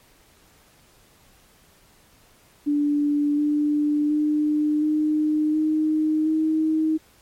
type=tone with pitch steps; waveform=sine; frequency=291.9 / 296.3 / 300.8 / 305.4 / 310 / 314.7 Hz; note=D4 / D4 / D4 / D#4 / D#4 / D#4; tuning=-10 / +15 / +42 / -32 / -6 / +20 cents; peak=-18 dBFS; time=2.66-6.98 s; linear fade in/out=20 ms; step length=720 ms; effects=pink hiss -56 dBFS RMS until 7.21 s + MP3 64 kbps